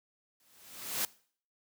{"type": "noise with exponential growth", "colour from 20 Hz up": "white", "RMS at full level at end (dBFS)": -30, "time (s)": [0.4, 1.05], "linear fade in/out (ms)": 1, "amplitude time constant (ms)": 140, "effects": ["noise-tail reverb RT60 0.5 s tail -21 dB re dry", "high-pass 80 Hz 12 dB/octave"]}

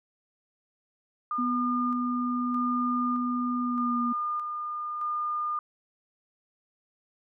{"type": "tone with tremolo", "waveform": "sine", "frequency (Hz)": 1212, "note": "D#6", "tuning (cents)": -46, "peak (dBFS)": -27, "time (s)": [1.31, 5.59], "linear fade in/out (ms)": 2, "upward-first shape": "square", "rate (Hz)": 0.81, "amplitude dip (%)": 35}
{"type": "tone with pitch glide", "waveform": "sine", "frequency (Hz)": [246.9, 240.3], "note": ["B3", "B3"], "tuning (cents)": [0, -47], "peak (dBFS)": -27, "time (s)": [1.38, 4.13], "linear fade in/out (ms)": 10, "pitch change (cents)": -47, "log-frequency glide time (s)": [3.62, 3.99]}
{"effects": []}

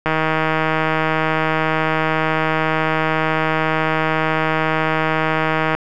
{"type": "click train", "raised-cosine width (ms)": 0.5, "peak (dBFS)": -3, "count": 900, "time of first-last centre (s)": [0.06, 5.75], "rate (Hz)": 158, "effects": []}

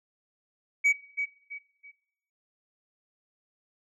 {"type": "tone with echo", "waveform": "sine", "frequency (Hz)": 2268, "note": "C#7", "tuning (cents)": 39, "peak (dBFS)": -16, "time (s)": [0.84, 0.93], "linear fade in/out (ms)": 20, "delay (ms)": 330, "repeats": 3, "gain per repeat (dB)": -10, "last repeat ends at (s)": 1.92, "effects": ["noise-tail reverb RT60 0.8 s tail -19 dB re dry", "tanh soft clip ceiling -18 dBFS"]}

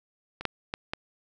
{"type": "clicks", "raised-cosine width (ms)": 0.3, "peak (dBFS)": [-21, -9, -14, -14], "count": 4, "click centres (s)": [0.41, 0.453, 0.739, 0.935], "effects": []}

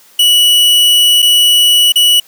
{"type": "tone with dropouts", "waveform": "45% pulse", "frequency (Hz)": 2940, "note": "F#7", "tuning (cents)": -12, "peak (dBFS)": -5, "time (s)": [0.19, 2.2], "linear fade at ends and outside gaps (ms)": 5, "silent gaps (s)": [[1.221, 1.225], [1.922, 1.957]], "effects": ["white hiss -44 dBFS RMS until 2.27 s", "high-pass 200 Hz 12 dB/octave"]}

